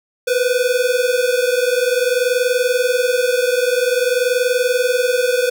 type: tone pair together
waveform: square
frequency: 486.5 / 507 Hz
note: B4 / B4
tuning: -26 / +45 cents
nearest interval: minor second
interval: 71 cents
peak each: -18 dBFS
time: 0.27-5.5 s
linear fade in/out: 10 ms
effects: none